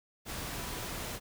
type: tone in noise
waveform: sine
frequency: 987.8 Hz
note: B5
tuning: in tune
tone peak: -49 dBFS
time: 0.55-0.91 s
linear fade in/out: 50 ms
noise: pink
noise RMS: -39 dBFS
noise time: 0.25-1.2 s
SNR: -13 dB
effects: none